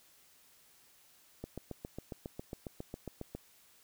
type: click train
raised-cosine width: 2 ms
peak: -27 dBFS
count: 15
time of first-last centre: 1.44-3.35 s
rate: 7.33 Hz
effects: white hiss -64 dBFS RMS until 3.83 s